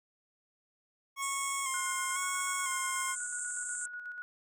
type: tone with vibrato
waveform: 25% pulse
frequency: 1080 Hz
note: C#6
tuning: 45 cents flat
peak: -30 dBFS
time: 1.16-3.16 s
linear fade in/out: 50 ms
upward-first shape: square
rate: 1 Hz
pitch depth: 31 cents each way
type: band-pass noise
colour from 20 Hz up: pink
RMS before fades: -39 dBFS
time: 1.22-3.86 s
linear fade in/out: 5 ms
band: 7100 to 8900 Hz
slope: 96 dB/octave
type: tone with tremolo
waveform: sine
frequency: 1458 Hz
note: F#6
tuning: 26 cents flat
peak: -38 dBFS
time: 1.74-4.22 s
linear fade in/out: 0 ms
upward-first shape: square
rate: 8.2 Hz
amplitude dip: 40%
effects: none